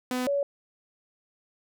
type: tone pair in turn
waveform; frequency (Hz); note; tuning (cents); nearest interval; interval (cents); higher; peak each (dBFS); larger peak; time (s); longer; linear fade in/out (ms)
sawtooth / sine; 251.7 / 565; B3 / C#5; +33 / +33; octave + major second; 1400; second; -23; neither; 0.11-0.27 / 0.27-0.43; neither; 2
effects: none